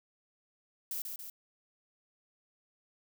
violet noise with echo, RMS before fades -37 dBFS, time 0.91-1.02 s, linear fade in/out 2 ms, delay 140 ms, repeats 2, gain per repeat -4 dB, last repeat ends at 1.3 s, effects none

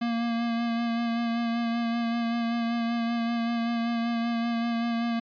square tone with vibrato, 233.1 Hz, A#3, in tune, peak -26 dBFS, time 0.01-5.2 s, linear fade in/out 10 ms, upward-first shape sine, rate 5.2 Hz, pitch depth 21 cents each way, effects resampled to 11025 Hz

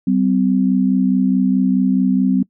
sine tone pair together, 191.89 / 256.6 Hz, G3 / C4, -37 / -34 cents, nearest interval perfect fourth, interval 503 cents, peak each -15 dBFS, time 0.07-2.43 s, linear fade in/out 5 ms, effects noise-tail reverb RT60 0.1 s tail -23 dB re dry

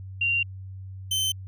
sine / sawtooth tone pair in turn, 2767 / 3082 Hz, F7 / G7, -17 / -30 cents, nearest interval major second, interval 187 cents, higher second, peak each -21 / -20 dBFS, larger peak second, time 0.21-0.43 / 1.11-1.32 s, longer first, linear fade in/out 5 ms, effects added 95 Hz sine -36 dBFS peak until 1.47 s

